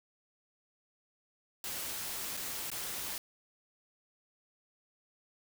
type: noise with dropouts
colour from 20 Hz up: white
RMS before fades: -39 dBFS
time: 1.64-3.18 s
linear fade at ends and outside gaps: 1 ms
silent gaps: 2.369-2.373 / 2.702-2.716 s
effects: none